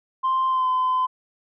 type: tone with pitch glide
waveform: sine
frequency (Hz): 1046.5 to 1022.6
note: C6 to C6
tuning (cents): 0 to -40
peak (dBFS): -17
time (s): 0.23-1.07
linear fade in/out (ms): 20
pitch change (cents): -40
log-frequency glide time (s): 0.48-0.68
effects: tanh soft clip ceiling -16 dBFS